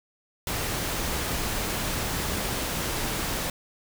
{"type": "noise", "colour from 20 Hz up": "pink", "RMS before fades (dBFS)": -29, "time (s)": [0.47, 3.5], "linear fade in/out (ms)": 2, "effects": []}